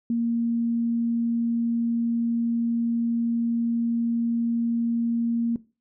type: tone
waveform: sine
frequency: 233.1 Hz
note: A#3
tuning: in tune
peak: -21 dBFS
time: 0.1-5.56 s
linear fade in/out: 2 ms
effects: noise-tail reverb RT60 0.3 s tail -18 dB re dry